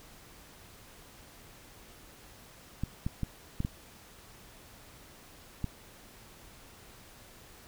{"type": "clicks", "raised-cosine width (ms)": 5, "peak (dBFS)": -19, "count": 6, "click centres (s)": [2.836, 3.065, 3.233, 3.604, 3.649, 5.643], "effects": ["pink hiss -54 dBFS RMS until 7.67 s"]}